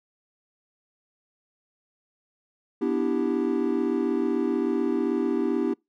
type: chord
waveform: triangle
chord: E minor seventh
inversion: second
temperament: equal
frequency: 246.9 / 293.7 / 329.6 / 392 Hz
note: B3 / D4 / E4 / G4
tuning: 0 / 0 / 0 / 0 cents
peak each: -26 dBFS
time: 2.81-5.74 s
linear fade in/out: 10 ms
effects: noise-tail reverb RT60 0.2 s tail -26 dB re dry